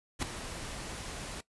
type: noise with ADSR envelope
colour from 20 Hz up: pink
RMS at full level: -30 dBFS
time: 0.19-1.41 s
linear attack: 36 ms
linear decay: 3 ms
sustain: -11 dB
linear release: 7 ms
effects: noise-tail reverb RT60 0.1 s tail -18 dB re dry + resampled to 24000 Hz